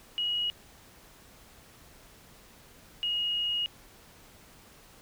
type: tone pair in turn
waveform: sine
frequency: 2900 / 2877 Hz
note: F#7 / F#7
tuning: -35 / -49 cents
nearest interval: unison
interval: 14 cents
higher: first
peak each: -27 dBFS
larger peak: neither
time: 0.18-0.5 / 3.03-3.66 s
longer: second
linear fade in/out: 0 ms
effects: pink hiss -55 dBFS RMS until 5.01 s